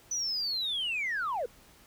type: linear sweep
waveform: sine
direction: down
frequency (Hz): 6020 to 440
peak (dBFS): -28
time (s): 0.11-1.46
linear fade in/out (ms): 5
effects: tanh soft clip ceiling -26 dBFS + pink hiss -58 dBFS RMS until 1.86 s